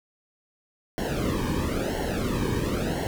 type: noise with flanger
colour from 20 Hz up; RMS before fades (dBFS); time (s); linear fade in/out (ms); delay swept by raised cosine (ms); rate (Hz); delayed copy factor
brown; -27; 0.98-3.07; 0; 0.81 to 1.49; 0.99; -0.95
effects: none